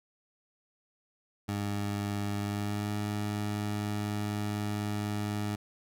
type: tone with pitch glide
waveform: 20% pulse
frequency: 102 to 104.08 Hz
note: G#2 to G#2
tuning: -31 to +4 cents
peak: -26 dBFS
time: 1.48-5.56 s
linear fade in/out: 10 ms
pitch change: +35 cents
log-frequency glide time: 2.4-2.95 s
effects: none